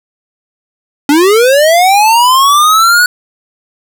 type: linear sweep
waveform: square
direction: up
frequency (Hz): 276.9 to 1480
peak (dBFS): -5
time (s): 1.09-3.06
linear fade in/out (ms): 2
effects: none